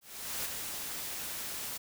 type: noise with ADSR envelope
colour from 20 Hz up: white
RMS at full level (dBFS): -35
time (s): 0.01-1.78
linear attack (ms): 440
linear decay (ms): 15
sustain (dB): -4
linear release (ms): 13
effects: none